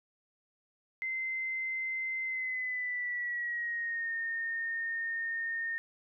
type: tone with pitch glide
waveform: sine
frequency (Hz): 2070 to 1833.5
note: C7 to A#6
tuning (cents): -19 to -29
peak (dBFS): -32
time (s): 1.02-5.78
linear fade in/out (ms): 0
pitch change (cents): -210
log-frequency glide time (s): 2.24-4.12
effects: none